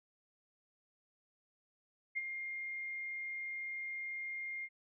sine tone with ADSR envelope, 2119 Hz, C7, 21 cents sharp, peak -32 dBFS, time 2.15-4.69 s, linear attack 24 ms, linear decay 30 ms, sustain -7 dB, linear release 51 ms, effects none

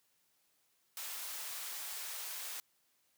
white high-pass noise, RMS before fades -43 dBFS, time 0.97-2.6 s, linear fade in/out 0 ms, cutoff 710 Hz, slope 12 dB/octave, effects white hiss -75 dBFS RMS until 3.17 s + high-pass 80 Hz 12 dB/octave

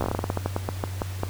slowing click train, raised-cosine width 1 ms, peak -11 dBFS, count 17, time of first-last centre 0.01-1.234 s, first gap 14 ms, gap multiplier 1.2, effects added 94 Hz sine -30 dBFS peak until 1.29 s + pink hiss -42 dBFS RMS until 1.29 s

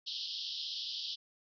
pink band-pass noise, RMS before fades -40 dBFS, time 0.06-1.16 s, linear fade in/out 20 ms, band 3000 to 5300 Hz, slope 96 dB/octave, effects none

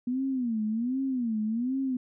sine tone with vibrato, 240 Hz, B3, 49 cents flat, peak -26 dBFS, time 0.07-1.97 s, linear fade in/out 5 ms, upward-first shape sine, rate 1.3 Hz, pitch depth 200 cents each way, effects none

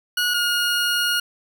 20% pulse tone pair in turn, 1454 / 1432.3 Hz, F#6 / F6, -31 / +43 cents, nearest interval unison, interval 26 cents, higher first, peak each -14 dBFS, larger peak neither, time 0.17-0.34 / 0.34-1.2 s, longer second, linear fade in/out 5 ms, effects none

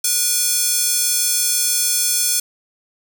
square tone with high-pass filter, 483.1 Hz, B4, 38 cents flat, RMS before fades -18 dBFS, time 0.04-2.4 s, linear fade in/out 5 ms, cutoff 6700 Hz, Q 1.1, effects none

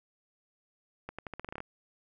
accelerating click train, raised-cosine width 0.5 ms, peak -24 dBFS, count 11, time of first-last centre 1.09-1.604 s, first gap 96 ms, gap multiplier 0.85, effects none

